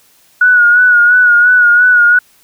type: tone with vibrato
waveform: sine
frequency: 1457 Hz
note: F#6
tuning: 27 cents flat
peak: -4 dBFS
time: 0.41-2.19 s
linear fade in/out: 5 ms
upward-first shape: sine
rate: 2.9 Hz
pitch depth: 43 cents each way
effects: white hiss -49 dBFS RMS until 2.43 s